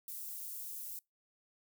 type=high-pass noise; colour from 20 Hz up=white; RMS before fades=-44 dBFS; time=0.08-0.99 s; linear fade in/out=2 ms; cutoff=11000 Hz; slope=12 dB/octave; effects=noise-tail reverb RT60 0.2 s tail -26 dB re dry